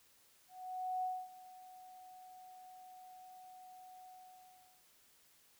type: tone with ADSR envelope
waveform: sine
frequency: 740 Hz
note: F#5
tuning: in tune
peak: -34 dBFS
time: 0.48-4.86 s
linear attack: 550 ms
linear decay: 250 ms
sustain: -19 dB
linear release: 780 ms
effects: white hiss -68 dBFS RMS until 5.59 s